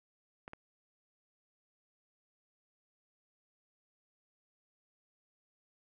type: clicks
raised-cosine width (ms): 0.5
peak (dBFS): -30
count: 2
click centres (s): 0.479 / 0.534
effects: none